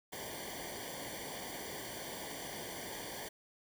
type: noise with comb filter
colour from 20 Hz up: pink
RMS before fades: -44 dBFS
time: 0.12-3.29 s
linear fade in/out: 10 ms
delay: 0.76 ms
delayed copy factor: -1
effects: none